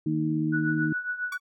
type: harmonic tone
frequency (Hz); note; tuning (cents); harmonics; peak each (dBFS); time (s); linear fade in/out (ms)
77.78; D#2; 0; 2 / 3 / 4; -28 / -32 / -26; 0.06-0.93; 5
type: tone with tremolo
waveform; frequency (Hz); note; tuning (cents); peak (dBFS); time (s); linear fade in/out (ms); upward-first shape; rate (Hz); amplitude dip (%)
sine; 1475; F#6; -6; -25; 0.52-1.38; 20; triangle; 7.3; 80
type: tone with exponential decay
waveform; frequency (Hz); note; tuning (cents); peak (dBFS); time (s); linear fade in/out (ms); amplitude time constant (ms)
sawtooth; 1139; C#6; +47; -28; 1.32-1.4; 5; 17
effects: none